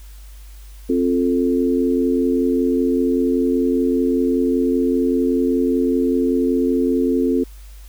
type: chord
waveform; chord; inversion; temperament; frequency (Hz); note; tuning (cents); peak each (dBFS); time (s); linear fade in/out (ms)
sine; F major; second; equal with one note detuned; 264.1 / 349.2 / 440; C4 / F4 / A4; +16 / 0 / 0; -17 / -21 / -21; 0.89-7.44; 10
effects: added 50 Hz sine -36 dBFS peak until 7.88 s + white hiss -50 dBFS RMS until 7.88 s